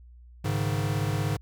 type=chord; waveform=square; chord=Ab suspended fourth; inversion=none; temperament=equal; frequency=103.83 / 138.59 / 155.56 Hz; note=Ab2 / Db3 / Eb3; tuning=0 / 0 / 0 cents; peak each=-29 / -31 / -32 dBFS; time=0.44-1.37 s; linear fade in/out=10 ms; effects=added 60 Hz sine -47 dBFS peak until 1.41 s